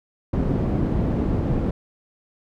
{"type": "low-pass noise", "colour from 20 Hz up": "white", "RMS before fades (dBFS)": -22, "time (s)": [0.33, 1.71], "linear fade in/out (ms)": 5, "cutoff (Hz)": 240, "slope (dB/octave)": 12, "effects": []}